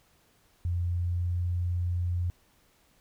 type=tone with pitch glide; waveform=sine; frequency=87.31 to 88.07 Hz; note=F2 to F2; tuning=0 to +15 cents; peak=-26 dBFS; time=0.65-2.3 s; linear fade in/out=0 ms; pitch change=+15 cents; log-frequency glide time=0.84-1.41 s; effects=pink hiss -65 dBFS RMS until 3 s